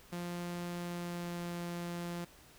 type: tone with pitch glide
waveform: sawtooth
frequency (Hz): 174.61 to 173.1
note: F3 to F3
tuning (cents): 0 to -15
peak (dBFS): -34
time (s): 0.12-2.25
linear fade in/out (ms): 10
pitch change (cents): -15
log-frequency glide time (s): 0.74-1.61
effects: pink hiss -59 dBFS RMS until 2.58 s